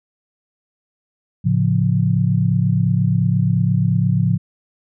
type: chord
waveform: sine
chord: A augmented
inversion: none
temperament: equal with one note detuned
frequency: 110 / 138.59 / 175.83 Hz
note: A2 / C#3 / E#3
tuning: 0 / 0 / +12 cents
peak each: -18 dBFS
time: 1.44-4.38 s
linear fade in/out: 20 ms
effects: none